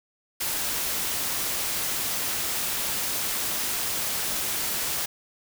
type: noise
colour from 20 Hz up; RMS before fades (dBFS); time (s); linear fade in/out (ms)
white; -28; 0.4-5.06; 10
effects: none